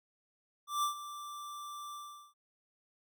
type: tone with ADSR envelope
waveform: square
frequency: 1174.7 Hz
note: D6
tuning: in tune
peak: -29 dBFS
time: 0.67-2.34 s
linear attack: 160 ms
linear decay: 110 ms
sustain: -14 dB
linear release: 400 ms
effects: none